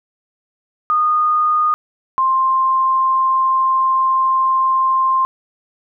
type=tone pair in turn; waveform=sine; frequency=1229 / 1052.3 Hz; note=D#6 / C6; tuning=-22 / +10 cents; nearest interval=minor third; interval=268 cents; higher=first; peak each=-12 dBFS; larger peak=neither; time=0.9-1.74 / 2.18-5.25 s; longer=second; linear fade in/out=0 ms; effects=none